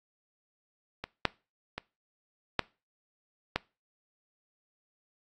clicks, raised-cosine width 0.3 ms, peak -19 / -7 / -19 / -8 / -11 dBFS, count 5, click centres 1.04 / 1.253 / 1.78 / 2.593 / 3.56 s, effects noise-tail reverb RT60 0.3 s tail -22 dB re dry + AAC 64 kbps

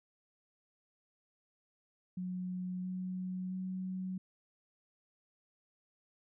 sine tone with pitch steps, 182.4 / 184.31 / 186.23 Hz, F#3 / F#3 / F#3, -24 / -6 / +11 cents, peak -36 dBFS, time 2.17-4.18 s, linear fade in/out 5 ms, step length 670 ms, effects none

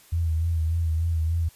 sine tone with vibrato, 81.9 Hz, E2, 11 cents flat, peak -21 dBFS, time 0.12-1.49 s, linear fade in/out 10 ms, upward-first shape sine, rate 3.4 Hz, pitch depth 50 cents each way, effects white hiss -54 dBFS RMS until 1.55 s + resampled to 32000 Hz

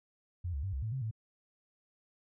sine tone with pitch steps, 88 / 69.8 / 96.6 / 67.2 / 109.9 / 132.5 / 110.4 Hz, F2 / C#2 / G2 / C2 / A2 / C3 / A2, +14 / +13 / -25 / +47 / -2 / +22 / +6 cents, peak -33 dBFS, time 0.44-1.112 s, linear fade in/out 10 ms, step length 96 ms, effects none

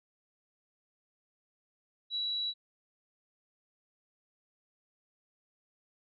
sine tone, 3915 Hz, B7, 16 cents flat, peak -31 dBFS, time 2.1-2.54 s, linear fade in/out 50 ms, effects none

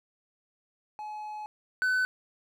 triangle tone pair in turn, 849 / 1508.4 Hz, G#5 / F#6, +38 / +33 cents, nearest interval minor seventh, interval 995 cents, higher second, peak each -34 / -22 dBFS, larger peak second, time 0.99-1.46 / 1.82-2.05 s, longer first, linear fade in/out 0 ms, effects none

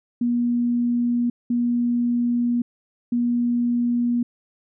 sine tone bursts at uneven times, 240.1 Hz, B3, 49 cents flat, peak -18 dBFS, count 3, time 0.21-1.3 / 1.5-2.62 / 3.12-4.23 s, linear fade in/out 5 ms, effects none

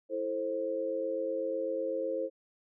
sine chord, A minor, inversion second, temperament just, 330 / 440 / 528 Hz, E4 / A4 / C5, +2 / 0 / +16 cents, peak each -38 / -37 / -32 dBFS, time 0.09-2.3 s, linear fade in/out 50 ms, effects none

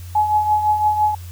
sine tone with tremolo, 847 Hz, G#5, 34 cents sharp, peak -11 dBFS, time 0.15-1.15 s, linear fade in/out 5 ms, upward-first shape triangle, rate 5.9 Hz, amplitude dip 65%, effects added 88 Hz sine -31 dBFS peak until 1.31 s + white hiss -45 dBFS RMS until 1.31 s

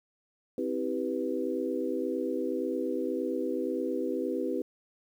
sine chord, C major seventh, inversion none, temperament equal with one note detuned, 261.6 / 323.4 / 392 / 493.9 Hz, C4 / E4 / G4 / B4, 0 / -33 / 0 / 0 cents, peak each -34 dBFS, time 0.58-4.62 s, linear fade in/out 2 ms, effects 10-bit

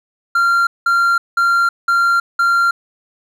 triangle tone bursts, 1383 Hz, F6, 17 cents flat, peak -9 dBFS, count 5, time 0.35-2.71 s, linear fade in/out 5 ms, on 320 ms, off 190 ms, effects none

